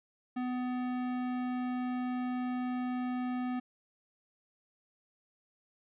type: tone with tanh clipping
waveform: sine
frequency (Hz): 250.2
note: B3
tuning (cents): +23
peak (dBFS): -34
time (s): 0.36-3.6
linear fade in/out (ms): 10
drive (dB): 18
effects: resampled to 8000 Hz